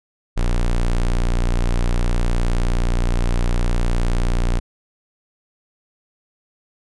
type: tone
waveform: square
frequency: 29.68 Hz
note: A#0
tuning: 32 cents sharp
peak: -16 dBFS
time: 0.36-4.6 s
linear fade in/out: 20 ms
effects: resampled to 24000 Hz